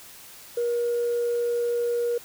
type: tone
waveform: sine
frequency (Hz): 476.3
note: A#4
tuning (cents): +37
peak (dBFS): -21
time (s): 0.57-2.18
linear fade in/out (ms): 5
effects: tanh soft clip ceiling -19 dBFS + white hiss -46 dBFS RMS until 2.24 s